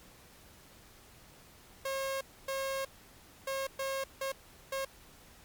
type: tone bursts at uneven times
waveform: sawtooth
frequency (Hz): 540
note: C#5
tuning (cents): -45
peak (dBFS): -29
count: 6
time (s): 1.85-2.21 / 2.48-2.85 / 3.47-3.67 / 3.79-4.04 / 4.21-4.32 / 4.72-4.85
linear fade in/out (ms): 5
effects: pink hiss -57 dBFS RMS until 5.44 s + MP3 96 kbps